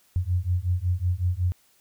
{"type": "beating tone pair", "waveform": "sine", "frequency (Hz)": [87.31, 92.71], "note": ["F2", "F#2"], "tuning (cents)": [0, 4], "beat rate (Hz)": 5.4, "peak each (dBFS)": [-25, -25], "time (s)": [0.16, 1.52], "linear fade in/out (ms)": 0, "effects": ["white hiss -62 dBFS RMS until 1.8 s"]}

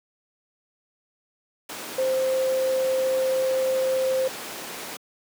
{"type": "tone in noise", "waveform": "sine", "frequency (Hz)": 523.3, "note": "C5", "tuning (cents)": 0, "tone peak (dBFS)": -20, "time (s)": [1.98, 4.28], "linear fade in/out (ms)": 5, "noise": "pink", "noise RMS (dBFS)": -34, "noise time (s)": [1.69, 4.97], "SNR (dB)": 11, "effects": ["high-pass 300 Hz 12 dB/octave"]}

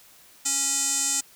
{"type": "tone with band-pass filter", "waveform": "square", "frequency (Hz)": 276.7, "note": "C#4", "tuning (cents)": -3, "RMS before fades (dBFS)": -25, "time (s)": [0.45, 1.21], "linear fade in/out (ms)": 10, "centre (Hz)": 7400, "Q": 5.2, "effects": ["white hiss -53 dBFS RMS until 1.35 s"]}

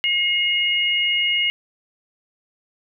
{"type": "tone pair together", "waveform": "sine", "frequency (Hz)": [2149, 2868], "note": ["C7", "F7"], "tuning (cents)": [46, 45], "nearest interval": "perfect fourth", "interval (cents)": 499, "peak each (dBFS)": [-21, -19], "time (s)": [0.04, 1.5], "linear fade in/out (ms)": 0, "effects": []}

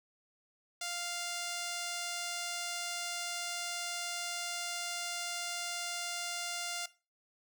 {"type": "tone", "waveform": "5% pulse", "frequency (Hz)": 698.5, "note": "F5", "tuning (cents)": 0, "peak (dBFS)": -25, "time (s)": [0.81, 6.86], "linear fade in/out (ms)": 5, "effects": ["noise-tail reverb RT60 0.3 s tail -17 dB re dry"]}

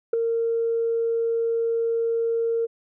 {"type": "tone with ADSR envelope", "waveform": "sine", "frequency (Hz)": 460, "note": "A#4", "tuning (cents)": -23, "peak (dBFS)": -12, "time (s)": [0.13, 2.67], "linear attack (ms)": 6, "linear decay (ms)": 5, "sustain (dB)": -8, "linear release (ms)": 25, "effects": ["tanh soft clip ceiling -14 dBFS"]}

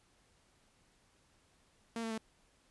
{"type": "tone with pitch steps", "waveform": "sawtooth", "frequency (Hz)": [229.5, 225.4, 221.4], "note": ["A#3", "A3", "A3"], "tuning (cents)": [-27, 42, 11], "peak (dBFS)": -33, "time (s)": [1.96, 2.179], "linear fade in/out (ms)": 2, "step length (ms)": 73, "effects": ["pink hiss -70 dBFS RMS until 2.7 s", "resampled to 24000 Hz"]}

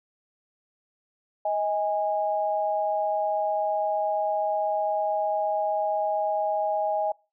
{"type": "tone pair together", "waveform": "sine", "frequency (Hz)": [631, 822.4], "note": ["D#5", "G#5"], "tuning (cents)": [24, -17], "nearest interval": "perfect fourth", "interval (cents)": 459, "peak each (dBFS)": -26, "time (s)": [1.45, 7.12], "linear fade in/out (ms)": 5, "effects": ["noise-tail reverb RT60 0.3 s tail -24 dB re dry"]}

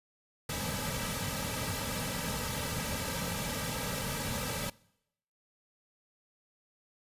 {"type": "noise with comb filter", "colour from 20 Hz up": "pink", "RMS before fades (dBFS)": -35, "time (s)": [0.49, 4.7], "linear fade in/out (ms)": 5, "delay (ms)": 2.8, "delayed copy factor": -0.95, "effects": ["noise-tail reverb RT60 0.8 s tail -23 dB re dry", "resampled to 32000 Hz"]}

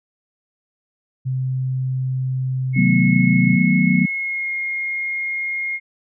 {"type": "tone", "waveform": "sine", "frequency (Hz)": 130, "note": "C3", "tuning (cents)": -11, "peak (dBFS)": -19, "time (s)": [1.25, 3.57], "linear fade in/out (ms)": 20}
{"type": "tone with pitch glide", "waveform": "sine", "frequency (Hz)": [2181, 2141], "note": ["C#7", "C7"], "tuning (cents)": [-29, 39], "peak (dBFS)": -21, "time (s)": [2.73, 5.8], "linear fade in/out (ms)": 50, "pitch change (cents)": -32, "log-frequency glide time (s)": [4.02, 4.53]}
{"type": "chord", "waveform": "sine", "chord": "B dominant seventh", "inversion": "first", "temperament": "equal", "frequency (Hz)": [155.56, 185, 220, 246.9], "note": ["D#3", "F#3", "A3", "B3"], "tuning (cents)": [0, 0, 0, 0], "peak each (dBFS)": [-21, -16, -21, -19], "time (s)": [2.76, 4.06], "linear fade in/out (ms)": 10}
{"effects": []}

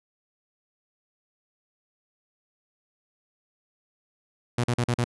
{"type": "tone bursts", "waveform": "sawtooth", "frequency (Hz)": 121.1, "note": "B2", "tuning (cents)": -34, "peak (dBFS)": -18, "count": 5, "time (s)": [4.58, 5.043], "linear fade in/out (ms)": 5, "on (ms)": 59, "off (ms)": 42, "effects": ["resampled to 24000 Hz"]}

